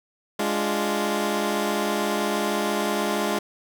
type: chord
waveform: 15% pulse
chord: D diminished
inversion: second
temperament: equal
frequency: 207.7 / 293.7 / 349.2 Hz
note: Ab3 / D4 / F4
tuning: 0 / 0 / 0 cents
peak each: -19 / -24 / -21 dBFS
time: 0.39-3.39 s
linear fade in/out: 5 ms
effects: none